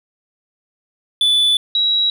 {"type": "tone pair in turn", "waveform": ["triangle", "sine"], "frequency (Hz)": [3476, 3874], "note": ["A7", "B7"], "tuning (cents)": [-22, -34], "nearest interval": "major second", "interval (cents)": 188, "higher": "second", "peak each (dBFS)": [-10, -13], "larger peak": "first", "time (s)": [[1.21, 1.57], [1.75, 2.1]], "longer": "first", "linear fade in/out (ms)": 2, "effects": []}